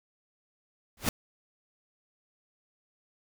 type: noise with exponential growth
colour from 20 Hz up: pink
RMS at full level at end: -22 dBFS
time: 0.97-1.09 s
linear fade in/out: 2 ms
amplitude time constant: 24 ms
effects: none